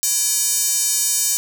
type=tone with high-pass filter; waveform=square; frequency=337.7 Hz; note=E4; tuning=42 cents sharp; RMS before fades=-19 dBFS; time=0.03-1.37 s; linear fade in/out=0 ms; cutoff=6900 Hz; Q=2.1; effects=7-bit